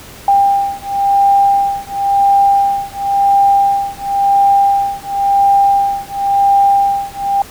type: beating tone pair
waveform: sine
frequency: 796 / 796.95 Hz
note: G5 / G5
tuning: +26 / +28 cents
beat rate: 0.95 Hz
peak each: -12 dBFS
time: 0.28-7.42 s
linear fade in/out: 2 ms
effects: pink hiss -35 dBFS RMS until 7.5 s